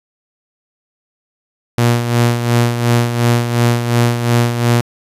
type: tone with tremolo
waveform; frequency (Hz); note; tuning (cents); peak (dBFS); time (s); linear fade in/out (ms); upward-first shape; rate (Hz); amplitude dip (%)
sawtooth; 119.2; A#2; +39; -5; 1.78-4.81; 0; sine; 2.8; 60
effects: resampled to 32000 Hz + 7-bit